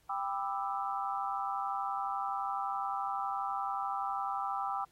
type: chord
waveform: sine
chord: E minor seventh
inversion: first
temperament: just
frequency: 791.1 / 988.9 / 1186.7 / 1318.5 Hz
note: G5 / B5 / D6 / E6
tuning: +16 / +2 / +18 / 0 cents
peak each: -36 / -40 / -38 / -39 dBFS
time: 0.09-4.85 s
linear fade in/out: 10 ms
effects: pink hiss -69 dBFS RMS until 4.91 s + AAC 48 kbps

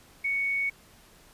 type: tone with quantisation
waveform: sine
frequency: 2225 Hz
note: C#7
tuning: 6 cents sharp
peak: -25 dBFS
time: 0.24-0.7 s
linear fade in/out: 10 ms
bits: 9
effects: pink hiss -56 dBFS RMS until 1.33 s + resampled to 32000 Hz

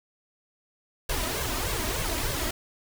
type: noise with flanger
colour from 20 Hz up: pink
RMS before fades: -29 dBFS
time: 1.09-2.51 s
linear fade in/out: 5 ms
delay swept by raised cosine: 1.8 to 3.2 ms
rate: 3.3 Hz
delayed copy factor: +0.75
effects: none

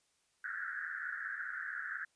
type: band-pass noise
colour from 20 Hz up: pink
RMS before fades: -41 dBFS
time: 0.44-2.05 s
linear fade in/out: 5 ms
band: 1400 to 1800 Hz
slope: 96 dB/octave
effects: white hiss -75 dBFS RMS until 2.15 s + resampled to 22050 Hz

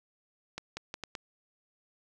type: clicks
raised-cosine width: 0.2 ms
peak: -20 dBFS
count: 5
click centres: 0.58 / 0.77 / 0.941 / 1.037 / 1.152 s
effects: none

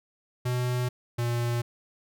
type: tone pair in turn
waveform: square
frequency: 124.3 / 119.17 Hz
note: B2 / A#2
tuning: +12 / +39 cents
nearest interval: minor second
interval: 73 cents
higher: first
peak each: -26 dBFS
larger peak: neither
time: 0.45-0.89 / 1.18-1.62 s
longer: neither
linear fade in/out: 10 ms
effects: none

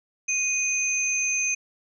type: tone pair together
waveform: sine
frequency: 2483 / 6266 Hz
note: D#7 / G8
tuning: -4 / -2 cents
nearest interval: octave + major third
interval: 1602 cents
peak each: -25 dBFS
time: 0.28-1.55 s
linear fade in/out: 10 ms
effects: none

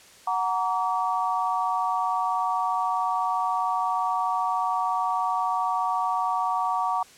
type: chord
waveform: sine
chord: Gb augmented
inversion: none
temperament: equal with one note detuned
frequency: 740 / 932.3 / 1145.8 Hz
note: Gb5 / Bb5 / D6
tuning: 0 / 0 / -43 cents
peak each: -27 dBFS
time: 0.27-7.03 s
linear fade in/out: 5 ms
effects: white hiss -51 dBFS RMS until 7.17 s + low-pass 9000 Hz 12 dB/octave

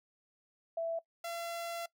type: tone pair in turn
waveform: sine / sawtooth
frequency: 663 / 679.7 Hz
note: E5 / F5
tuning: +10 / -47 cents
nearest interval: unison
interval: 43 cents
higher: second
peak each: -32 / -34 dBFS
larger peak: first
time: 0.77-0.99 / 1.24-1.86 s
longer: second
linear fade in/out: 5 ms
effects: noise-tail reverb RT60 0.1 s tail -20 dB re dry

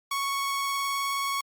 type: tone with vibrato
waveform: sawtooth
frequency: 1108.7 Hz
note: C#6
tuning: in tune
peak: -23 dBFS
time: 0.11-1.41 s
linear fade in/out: 5 ms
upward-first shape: triangle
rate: 19 Hz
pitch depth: 16 cents each way
effects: Opus 48 kbps

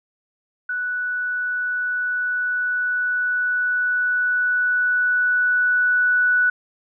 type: tone with level ramp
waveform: sine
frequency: 1480 Hz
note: F#6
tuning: in tune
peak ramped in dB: -22 to -14 dBFS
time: 0.69-6.5 s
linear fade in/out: 5 ms
effects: none

